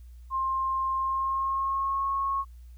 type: tone with pitch glide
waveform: sine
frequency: 1060 to 1094.8 Hz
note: C6 to C#6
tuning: +22 to -22 cents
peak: -25 dBFS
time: 0.3-2.45 s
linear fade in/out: 50 ms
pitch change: +56 cents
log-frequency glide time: 0.96-2.08 s
effects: added 60 Hz sine -44 dBFS peak until 2.77 s + white hiss -69 dBFS RMS until 2.77 s